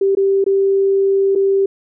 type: tone with dropouts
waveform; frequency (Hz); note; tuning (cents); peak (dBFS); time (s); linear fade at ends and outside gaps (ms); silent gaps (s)
sine; 391.3; G4; -3; -11; 0.01-1.66; 5; 0.151-0.17 / 0.442-0.463 / 1.352-1.357
effects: none